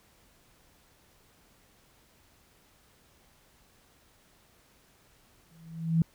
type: tone with exponential growth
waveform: sine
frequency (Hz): 163.8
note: E3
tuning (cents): -11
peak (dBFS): -18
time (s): 5.51-6.02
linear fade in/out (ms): 2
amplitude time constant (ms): 110
effects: pink hiss -63 dBFS RMS until 6.14 s